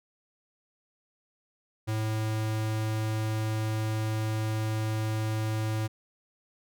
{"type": "tone", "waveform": "square", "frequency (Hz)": 109.2, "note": "A2", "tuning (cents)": -13, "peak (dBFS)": -28, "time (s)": [1.87, 5.88], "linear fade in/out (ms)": 20, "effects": []}